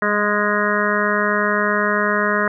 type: harmonic tone with a mistuned harmonic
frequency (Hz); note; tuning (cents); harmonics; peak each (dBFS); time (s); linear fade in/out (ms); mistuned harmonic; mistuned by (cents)
207.7; G#3; 0; 1 / 2 / 3 / 5 / 6 / 7 / 8 / 9; -24 / -24 / -24 / -24 / -24 / -24 / -24 / -24; 0.02-2.48; 2; 1; -21
effects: none